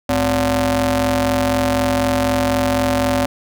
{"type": "ring-modulated tone", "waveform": "sawtooth", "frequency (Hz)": 157.6, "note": "D#3", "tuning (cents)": 23, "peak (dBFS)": -8, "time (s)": [0.09, 3.26], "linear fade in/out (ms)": 5, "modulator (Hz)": 416, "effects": []}